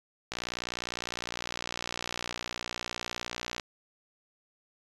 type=click train; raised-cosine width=0.2 ms; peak=-16 dBFS; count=197; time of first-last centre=0.32-3.598 s; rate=59.8 Hz; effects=resampled to 24000 Hz